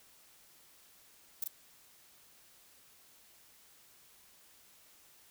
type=noise with echo; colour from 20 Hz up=violet; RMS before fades=-34 dBFS; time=1.42-1.44 s; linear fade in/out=5 ms; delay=37 ms; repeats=1; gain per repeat=-3 dB; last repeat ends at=1.477 s; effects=white hiss -62 dBFS RMS until 5.3 s